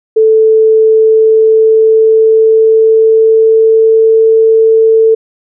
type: tone with pitch glide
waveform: sine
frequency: 440 to 445.6 Hz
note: A4 to A4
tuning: 0 to +22 cents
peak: -3 dBFS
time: 0.16-5.15 s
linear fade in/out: 10 ms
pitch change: +22 cents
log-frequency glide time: 0.84-4.25 s
effects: none